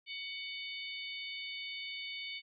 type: harmonic tone with a mistuned harmonic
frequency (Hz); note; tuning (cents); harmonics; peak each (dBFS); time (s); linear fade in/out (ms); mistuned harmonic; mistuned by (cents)
747; F#5; +16; 3 / 4 / 5 / 6; -43 / -45 / -47 / -49; 0.06-2.42; 50; 5; -55
effects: none